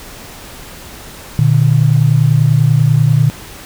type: tone pair together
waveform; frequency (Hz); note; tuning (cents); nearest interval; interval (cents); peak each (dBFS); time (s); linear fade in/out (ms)
sine; 119.81 / 150; A#2 / D3; +48 / +37; major third; 389; -10; 1.39-3.3; 0
effects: pink hiss -33 dBFS RMS until 3.65 s